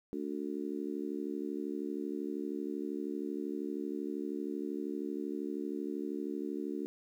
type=harmonic tone; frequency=72.8 Hz; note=D2; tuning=15 cents flat; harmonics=3 / 4 / 5 / 6; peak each=-42 / -38 / -40 / -45 dBFS; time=0.13-6.86 s; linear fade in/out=0 ms; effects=11-bit